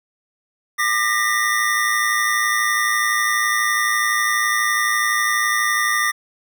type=tone cluster; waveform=square; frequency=1199 / 1854 / 1966 Hz; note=D6 / A#6 / B6; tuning=+36 / -10 / -8 cents; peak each=-22 dBFS; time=0.78-6.12 s; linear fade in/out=20 ms; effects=none

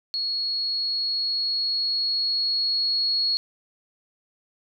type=tone with level ramp; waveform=sine; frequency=4331 Hz; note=C#8; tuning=41 cents flat; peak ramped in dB=-24 to -20 dBFS; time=0.14-3.37 s; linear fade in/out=0 ms; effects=none

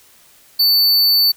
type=tone; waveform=square; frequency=4500 Hz; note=C#8; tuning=25 cents sharp; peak=-11 dBFS; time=0.59-1.32 s; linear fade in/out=10 ms; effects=white hiss -49 dBFS RMS until 1.36 s

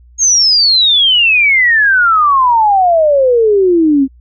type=exponential sweep; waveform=sine; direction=down; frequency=6610 to 261.6 Hz; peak=-6 dBFS; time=0.18-4.08 s; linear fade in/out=50 ms; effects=added 60 Hz sine -39 dBFS peak until 4.2 s

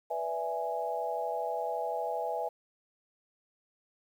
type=chord; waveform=sine; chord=E dominant seventh; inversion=second; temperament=equal; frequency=493.9 / 587.3 / 659.3 / 830.6 Hz; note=B4 / D5 / E5 / G#5; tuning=0 / 0 / 0 / 0 cents; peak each=-37 / -40 / -35 / -35 dBFS; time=0.1-2.49 s; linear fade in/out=10 ms; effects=10-bit

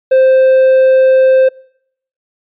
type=tone; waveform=triangle; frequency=523.3 Hz; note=C5; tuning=in tune; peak=-3 dBFS; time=0.11-1.49 s; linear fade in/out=10 ms; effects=noise-tail reverb RT60 0.7 s tail -26 dB re dry + resampled to 8000 Hz

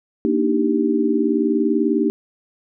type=chord; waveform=sine; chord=Eb major seventh; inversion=second; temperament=equal with one note detuned; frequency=233.1 / 293.7 / 313.5 / 392 Hz; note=Bb3 / D4 / Eb4 / G4; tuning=0 / 0 / +13 / 0 cents; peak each=-21 dBFS; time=0.25-2.1 s; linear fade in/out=0 ms; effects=none

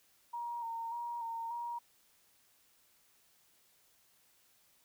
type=tone with vibrato; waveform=sine; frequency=932.3 Hz; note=A#5; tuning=in tune; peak=-37 dBFS; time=0.33-1.79 s; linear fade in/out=10 ms; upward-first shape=square; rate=1.7 Hz; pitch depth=28 cents each way; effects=white hiss -69 dBFS RMS until 4.84 s

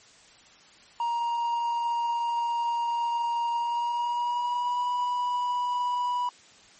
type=tone with pitch glide; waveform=triangle; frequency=940 to 979.9 Hz; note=A#5 to B5; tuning=+14 to -14 cents; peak=-23 dBFS; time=1-6.29 s; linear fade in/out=2 ms; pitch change=+72 cents; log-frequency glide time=3.54-4.87 s; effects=white hiss -54 dBFS RMS until 6.79 s + MP3 32 kbps

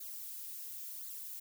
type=noise with flanger; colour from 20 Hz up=violet; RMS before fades=-45 dBFS; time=0-1.4 s; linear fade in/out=10 ms; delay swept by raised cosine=0.35 to 5.65 ms; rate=0.94 Hz; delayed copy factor=-0.7; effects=none

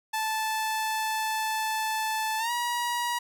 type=tone with pitch glide; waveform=sawtooth; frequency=875 to 959.7 Hz; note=A5 to B5; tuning=-10 to -50 cents; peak=-23 dBFS; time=0.13-3.19 s; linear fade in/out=10 ms; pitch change=+160 cents; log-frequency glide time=2.38-2.51 s; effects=none

